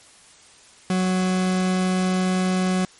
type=tone; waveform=40% pulse; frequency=185 Hz; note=F#3; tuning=in tune; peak=-18 dBFS; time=0.9-2.85 s; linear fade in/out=2 ms; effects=white hiss -50 dBFS RMS until 2.99 s + MP3 48 kbps